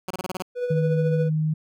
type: tone bursts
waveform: 10% pulse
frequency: 185 Hz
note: F#3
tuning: in tune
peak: -19 dBFS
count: 7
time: 0.08-0.423 s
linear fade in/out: 2 ms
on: 25 ms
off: 28 ms
type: tone with tremolo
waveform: triangle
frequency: 491.6 Hz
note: B4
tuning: 8 cents flat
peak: -19 dBFS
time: 0.55-1.3 s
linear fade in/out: 50 ms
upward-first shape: triangle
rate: 14 Hz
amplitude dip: 55%
type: tone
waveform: sine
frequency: 155.56 Hz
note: D#3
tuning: in tune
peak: -20 dBFS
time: 0.7-1.54 s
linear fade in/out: 10 ms
effects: none